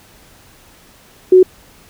sine tone, 370 Hz, F#4, in tune, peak -3 dBFS, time 1.32-1.43 s, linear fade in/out 5 ms, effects pink hiss -46 dBFS RMS until 1.89 s

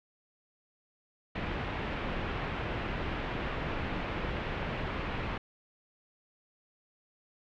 pink low-pass noise, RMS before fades -35 dBFS, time 1.35-5.38 s, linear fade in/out 5 ms, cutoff 2900 Hz, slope 24 dB/octave, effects none

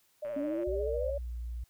sine tone with vibrato, 587.3 Hz, D5, in tune, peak -34 dBFS, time 0.22-1.11 s, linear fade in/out 10 ms, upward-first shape sine, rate 14 Hz, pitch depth 57 cents each way
click train, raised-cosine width 0.5 ms, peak -36 dBFS, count 45, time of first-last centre 0.25-0.633 s, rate 115 Hz
sine exponential sweep, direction up, 272 to 581 Hz, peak -32 dBFS, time 0.36-1.18 s, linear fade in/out 5 ms
sine tone with pitch glide, 61 to 59.09 Hz, B1 to A#1, -21 to +24 cents, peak -35 dBFS, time 0.67-1.64 s, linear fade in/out 5 ms, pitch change -55 cents, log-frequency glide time 1.21-1.28 s
effects white hiss -69 dBFS RMS until 1.69 s

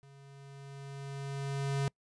square tone with level ramp, 138.59 Hz, C#3, in tune, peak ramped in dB -55 to -29 dBFS, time 0.03-1.88 s, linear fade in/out 0 ms, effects noise-tail reverb RT60 0.1 s tail -26 dB re dry + resampled to 22050 Hz

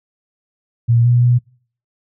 sine tone with pitch steps, 117.7 / 121.4 / 122.2 Hz, A#2 / B2 / B2, +17 / -29 / -18 cents, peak -9 dBFS, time 0.88-1.39 s, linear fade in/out 20 ms, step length 170 ms, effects noise-tail reverb RT60 0.5 s tail -26 dB re dry

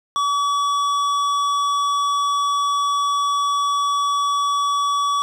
sine tone with hard clipping, 1140 Hz, C#6, 48 cents sharp, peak -19 dBFS, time 0.16-5.22 s, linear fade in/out 0 ms, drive 11 dB, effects none

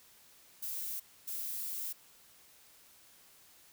violet noise bursts at uneven times, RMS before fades -39 dBFS, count 2, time 0.62-1 / 1.27-1.93 s, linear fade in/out 10 ms, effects white hiss -61 dBFS RMS until 3.72 s

